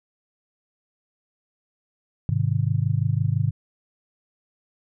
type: chord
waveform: sine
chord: Ab major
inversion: none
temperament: just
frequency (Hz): 103.83 / 129.78 / 155.74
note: Ab2 / C3 / Eb3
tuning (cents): 0 / -14 / +2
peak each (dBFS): -23 / -23 / -26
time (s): 2.29-3.51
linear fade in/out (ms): 0
effects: none